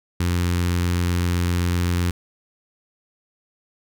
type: tone with notch filter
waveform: sawtooth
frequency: 87.8 Hz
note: F2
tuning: 10 cents sharp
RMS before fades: -21 dBFS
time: 0.2-2.11 s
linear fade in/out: 5 ms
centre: 650 Hz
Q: 0.9
effects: none